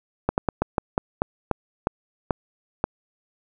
slowing click train, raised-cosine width 1 ms, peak -6 dBFS, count 11, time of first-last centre 0.29-2.841 s, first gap 89 ms, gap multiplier 1.22, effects none

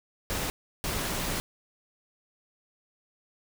pink noise bursts at uneven times, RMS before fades -31 dBFS, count 2, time 0.3-0.5 / 0.84-1.4 s, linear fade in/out 0 ms, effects none

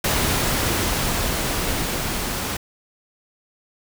pink noise with level ramp, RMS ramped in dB -20 to -26 dBFS, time 0.04-2.57 s, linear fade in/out 5 ms, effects none

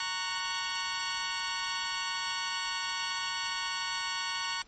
15% pulse chord, F# major, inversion first, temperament just, 925 / 1110 / 1480 Hz, A#5 / C#6 / F#6, -14 / +2 / 0 cents, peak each -30 dBFS, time 0-4.62 s, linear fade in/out 2 ms, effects pink hiss -60 dBFS RMS until 4.67 s + MP3 32 kbps

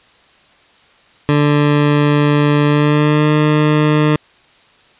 20% pulse tone with pitch glide, 146.83 to 151.39 Hz, D3 to D#3, 0 to -47 cents, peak -5 dBFS, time 1.29-4.16 s, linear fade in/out 0 ms, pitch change +53 cents, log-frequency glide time 2.65-3.3 s, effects white hiss -49 dBFS RMS until 4.99 s + resampled to 8000 Hz

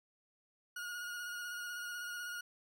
40% pulse tone with vibrato, 1440 Hz, F#6, 47 cents flat, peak -40 dBFS, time 0.76-2.41 s, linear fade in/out 5 ms, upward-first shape square, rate 16 Hz, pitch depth 17 cents each way, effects none

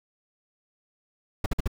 brown noise bursts, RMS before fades -23 dBFS, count 4, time 1.44-1.677 s, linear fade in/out 5 ms, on 21 ms, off 51 ms, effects none

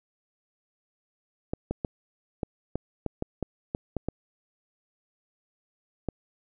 clicks, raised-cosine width 2 ms, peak -15 dBFS, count 12, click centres 1.535 / 1.71 / 1.848 / 2.432 / 2.756 / 3.063 / 3.224 / 3.427 / 3.749 / 3.967 / 4.086 / 6.087 s, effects none

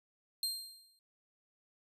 sawtooth tone with exponential decay, 4186 Hz, C8, in tune, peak -28 dBFS, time 0.43-0.99 s, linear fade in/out 1 ms, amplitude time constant 120 ms, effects resampled to 32000 Hz

